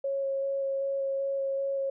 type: tone with vibrato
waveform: sine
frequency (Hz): 547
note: C#5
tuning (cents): -23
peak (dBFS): -27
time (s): 0.04-1.9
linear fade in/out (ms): 5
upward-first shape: square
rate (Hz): 2.6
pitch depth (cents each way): 8
effects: none